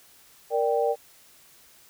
sine chord, G minor, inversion first, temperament equal, 466.2 / 587.3 / 784 Hz, Bb4 / D5 / G5, 0 / 0 / 0 cents, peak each -24 / -26 / -27 dBFS, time 0.5-0.96 s, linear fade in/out 50 ms, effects white hiss -55 dBFS RMS until 1.89 s

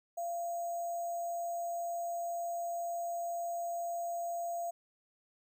sine tone with sample-and-hold, 686 Hz, F5, 31 cents flat, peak -34 dBFS, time 0.17-4.71 s, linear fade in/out 10 ms, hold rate 7350 Hz, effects none

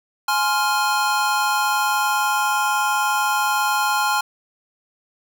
square chord, F minor, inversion first, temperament just, 838.1 / 1047.7 / 1396.9 Hz, Ab5 / C6 / F6, +16 / +2 / 0 cents, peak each -22 / -24 / -23 dBFS, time 0.28-4.21 s, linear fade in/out 5 ms, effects none

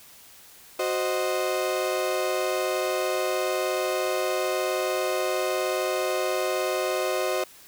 35% pulse chord, C diminished, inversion second, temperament equal, 370 / 523.3 / 622.3 Hz, Gb4 / C5 / Eb5, 0 / 0 / 0 cents, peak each -27 dBFS, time 0.79-7.44 s, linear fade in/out 5 ms, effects white hiss -50 dBFS RMS until 7.67 s

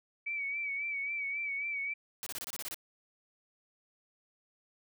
sine tone with vibrato, 2280 Hz, C#7, 48 cents sharp, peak -33 dBFS, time 0.26-1.94 s, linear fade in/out 10 ms, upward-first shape sine, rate 3.7 Hz, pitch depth 53 cents each way
white noise bursts, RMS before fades -40 dBFS, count 9, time 2.23-2.744 s, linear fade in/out 0 ms, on 34 ms, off 26 ms
effects none

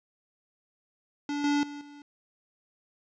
square tone with level steps, 289.4 Hz, D4, 25 cents flat, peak -30 / -24 / -39 / -47 dBFS, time 1.29-2.02 s, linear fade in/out 2 ms, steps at 1.44 / 1.63 / 1.81 s, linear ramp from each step 2 ms, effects resampled to 16000 Hz + 11-bit

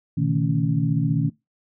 sine tone cluster, 121.3 / 142.5 / 157.3 / 222.2 / 277.7 Hz, B2 / C#3 / D#3 / A3 / C#4, -31 / +48 / +19 / +17 / +3 cents, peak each -25 / -28 / -21 / -30 / -27 dBFS, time 0.17-1.3 s, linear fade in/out 10 ms, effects noise-tail reverb RT60 0.2 s tail -21 dB re dry

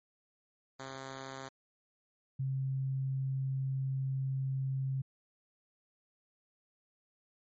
5% pulse / sine tone pair in turn, 133.7 / 133.7 Hz, C3 / C3, +38 / +38 cents, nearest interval unison, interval 0 cents, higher neither, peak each -31 / -31 dBFS, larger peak neither, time 0.79-1.49 / 2.39-5.02 s, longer second, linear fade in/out 10 ms, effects MP3 32 kbps

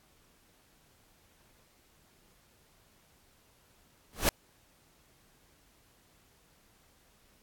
pink noise with exponential growth, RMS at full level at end -20 dBFS, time 4.13-4.29 s, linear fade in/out 1 ms, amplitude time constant 34 ms, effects pink hiss -65 dBFS RMS until 7.42 s + AAC 64 kbps

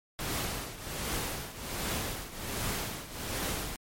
pink noise with tremolo, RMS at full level -32 dBFS, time 0.19-3.76 s, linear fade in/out 0 ms, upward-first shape triangle, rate 1.3 Hz, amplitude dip 80%, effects MP3 64 kbps

